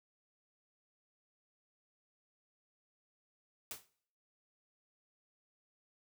white noise with exponential decay, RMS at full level -40 dBFS, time 3.71-3.88 s, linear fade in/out 1 ms, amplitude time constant 35 ms, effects noise-tail reverb RT60 0.6 s tail -20 dB re dry

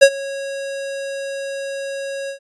square tone with ADSR envelope, 550 Hz, C#5, 14 cents flat, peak -3 dBFS, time 0.01-2.39 s, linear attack 18 ms, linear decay 64 ms, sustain -22 dB, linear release 99 ms, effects resampled to 24000 Hz

